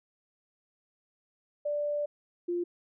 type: tone pair in turn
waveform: sine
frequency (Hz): 587.3 / 349.2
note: D5 / F4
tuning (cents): 0 / 0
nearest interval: major sixth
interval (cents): 900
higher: first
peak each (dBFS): -28 / -28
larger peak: neither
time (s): 1.65-2.06 / 2.48-2.64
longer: first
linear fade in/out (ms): 10
effects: none